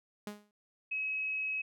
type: tone with exponential decay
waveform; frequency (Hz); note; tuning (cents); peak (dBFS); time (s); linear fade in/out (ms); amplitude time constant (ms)
sawtooth; 207.7; G#3; 0; -32; 0.27-0.51; 2; 51
type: tone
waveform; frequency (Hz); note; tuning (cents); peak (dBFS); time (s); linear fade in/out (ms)
sine; 2559; D#7; +48; -32; 0.91-1.62; 10
effects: none